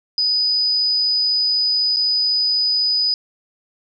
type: tone with dropouts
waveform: sine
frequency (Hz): 4978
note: D#8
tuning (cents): 0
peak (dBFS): -15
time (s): 0.18-3.14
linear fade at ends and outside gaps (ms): 1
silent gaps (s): 1.962-1.968
effects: none